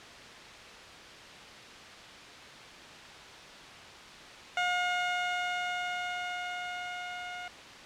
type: tone with level ramp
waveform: 15% pulse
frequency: 717 Hz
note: F5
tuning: 45 cents sharp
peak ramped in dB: -20 to -32 dBFS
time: 4.57-7.48 s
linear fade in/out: 2 ms
effects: white hiss -47 dBFS RMS until 7.85 s + low-pass 4000 Hz 12 dB/octave